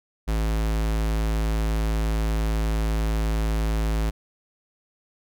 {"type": "tone", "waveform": "square", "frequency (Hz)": 54.2, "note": "A1", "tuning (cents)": -25, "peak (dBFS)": -22, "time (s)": [0.27, 4.11], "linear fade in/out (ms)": 20, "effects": []}